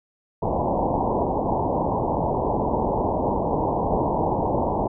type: low-pass noise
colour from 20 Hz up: white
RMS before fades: -23 dBFS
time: 0.42-4.88 s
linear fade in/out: 10 ms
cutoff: 980 Hz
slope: 96 dB/octave
effects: none